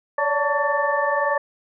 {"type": "tone cluster", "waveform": "sine", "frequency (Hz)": [562, 583, 889, 1133, 1774], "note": ["C#5", "D5", "A5", "C#6", "A6"], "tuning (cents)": [24, -13, 18, 37, 14], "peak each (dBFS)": -25, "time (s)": [0.18, 1.38], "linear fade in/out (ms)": 5, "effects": []}